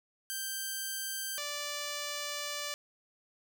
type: tone pair in turn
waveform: 5% pulse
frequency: 1568 / 585.5 Hz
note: G6 / D5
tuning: 0 / -5 cents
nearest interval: octave + perfect fourth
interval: 1705 cents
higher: first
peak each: -24 / -24 dBFS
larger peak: neither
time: 0.3-1.38 / 1.38-2.74 s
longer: second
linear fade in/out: 0 ms
effects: none